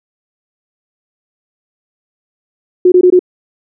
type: tone bursts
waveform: sine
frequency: 362.6 Hz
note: F#4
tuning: 35 cents flat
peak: -3 dBFS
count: 4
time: 2.85-3.193 s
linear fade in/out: 5 ms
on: 70 ms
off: 21 ms
effects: none